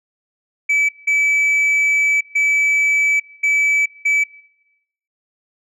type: tone bursts at uneven times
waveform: sine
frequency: 2300 Hz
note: D7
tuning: 37 cents flat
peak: -10 dBFS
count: 5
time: 0.69-0.89 / 1.07-2.21 / 2.35-3.2 / 3.43-3.86 / 4.05-4.24 s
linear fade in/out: 10 ms
effects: noise-tail reverb RT60 0.9 s tail -23 dB re dry + tanh soft clip ceiling -12 dBFS